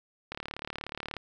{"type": "click train", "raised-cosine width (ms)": 0.3, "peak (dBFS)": -20, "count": 32, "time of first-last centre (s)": [0.32, 1.167], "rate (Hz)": 36.6, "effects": []}